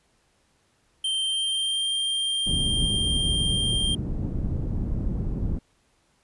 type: tone with pitch glide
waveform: square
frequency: 3136 to 3183 Hz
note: G7 to G7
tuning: 0 to +26 cents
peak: -24 dBFS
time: 1.04-3.95 s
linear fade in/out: 5 ms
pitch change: +26 cents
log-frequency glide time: 1.2-1.89 s
type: low-pass noise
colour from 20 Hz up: pink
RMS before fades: -27 dBFS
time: 2.46-5.59 s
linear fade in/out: 10 ms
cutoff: 220 Hz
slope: 12 dB/octave
effects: pink hiss -66 dBFS RMS until 6.23 s + resampled to 24000 Hz